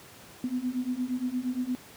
sine beating tone pair, 246.3 / 254.9 Hz, B3 / C4, -5 / -45 cents, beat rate 8.6 Hz, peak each -32 / -30 dBFS, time 0.44-1.75 s, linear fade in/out 0 ms, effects pink hiss -50 dBFS RMS until 1.96 s + high-pass 100 Hz 12 dB/octave

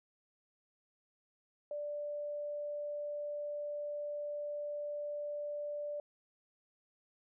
sine tone, 587.3 Hz, D5, in tune, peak -37 dBFS, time 1.71-6 s, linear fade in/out 2 ms, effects none

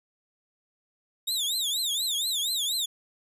sawtooth tone with vibrato, 3676 Hz, A#7, 25 cents flat, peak -23 dBFS, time 1.27-2.86 s, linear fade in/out 10 ms, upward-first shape triangle, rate 4.2 Hz, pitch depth 230 cents each way, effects resampled to 32000 Hz

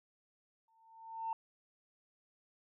sine tone with exponential growth, 900 Hz, A5, 39 cents sharp, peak -32 dBFS, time 0.68-1.33 s, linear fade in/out 2 ms, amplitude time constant 140 ms, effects tanh soft clip ceiling -30 dBFS

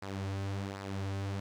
sawtooth tone with flanger, 98 Hz, G2, in tune, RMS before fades -37 dBFS, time 0.02-1.4 s, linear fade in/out 5 ms, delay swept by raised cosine 0.3 to 6 ms, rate 1.3 Hz, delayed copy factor -0.6, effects low-pass 7000 Hz 12 dB/octave + 10-bit

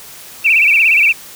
sine tone with vibrato, 2489 Hz, D#7, in tune, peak -7 dBFS, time 0.44-1.13 s, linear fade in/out 20 ms, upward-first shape sine, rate 17 Hz, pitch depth 160 cents each way, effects white hiss -35 dBFS RMS until 1.35 s

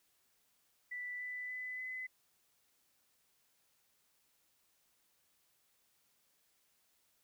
sine tone with pitch steps, 1975.5 / 1990.4 / 2005 / 2021 Hz, B6 / B6 / B6 / B6, 0 / +13 / +26 / +39 cents, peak -40 dBFS, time 0.91-2.07 s, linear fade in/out 10 ms, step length 290 ms, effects white hiss -75 dBFS RMS until 7.23 s

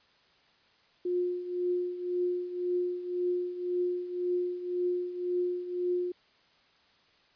sine tone with tremolo, 357 Hz, F4, 38 cents sharp, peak -25 dBFS, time 1.05-6.12 s, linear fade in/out 5 ms, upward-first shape triangle, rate 1.9 Hz, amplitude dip 75%, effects white hiss -64 dBFS RMS until 7.35 s + resampled to 11025 Hz

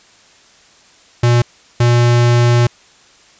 square tone bursts at uneven times, 120 Hz, B2, 49 cents flat, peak -9 dBFS, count 2, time 1.23-1.42 / 1.8-2.67 s, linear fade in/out 5 ms, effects white hiss -47 dBFS RMS until 3.39 s + resampled to 16000 Hz

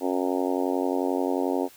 harmonic tone, 91.3 Hz, F#2, 23 cents flat, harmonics 3 / 4 / 5 / 6 / 7 / 8 / 9 / 10, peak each -27 / -29 / -31 / -33 / -34 / -35 / -36 / -37 dBFS, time 0-1.69 s, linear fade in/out 50 ms, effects white hiss -52 dBFS RMS until 1.76 s

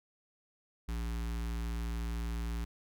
square tone with notch filter, 57.1 Hz, A#1, 35 cents flat, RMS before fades -36 dBFS, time 0.88-2.65 s, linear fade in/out 10 ms, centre 570 Hz, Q 1.3, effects none

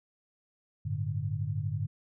sine chord, G suspended second, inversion none, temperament just, 98 / 110.25 / 147 Hz, G2 / A2 / D3, 0 / +4 / +2 cents, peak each -34 dBFS, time 0.85-1.87 s, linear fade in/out 10 ms, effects none

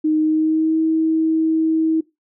sine tone with pitch glide, 310 to 320 Hz, D#4 to D#4, -6 to +49 cents, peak -14 dBFS, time 0.04-2.01 s, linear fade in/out 10 ms, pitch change +55 cents, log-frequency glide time 0.18-0.79 s, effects noise-tail reverb RT60 0.2 s tail -20 dB re dry

